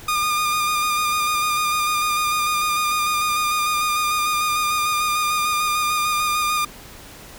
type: tone with vibrato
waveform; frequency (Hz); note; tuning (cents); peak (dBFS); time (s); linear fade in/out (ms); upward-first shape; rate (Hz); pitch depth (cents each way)
sawtooth; 1215; D#6; -42; -15; 0.08-6.65; 5; square; 6.7; 18
effects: pink hiss -41 dBFS RMS until 7.38 s